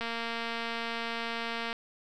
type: click train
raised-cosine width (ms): 0.3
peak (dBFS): -19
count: 398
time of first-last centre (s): 0.01-1.729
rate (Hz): 231
effects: none